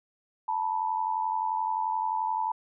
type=tone pair together; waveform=sine; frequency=882 / 973.5 Hz; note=A5 / B5; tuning=+4 / -25 cents; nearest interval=major second; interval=171 cents; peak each=-28 / -30 dBFS; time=0.48-2.52 s; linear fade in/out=5 ms; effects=none